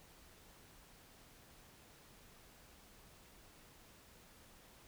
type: silence
effects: pink hiss -62 dBFS RMS until 4.87 s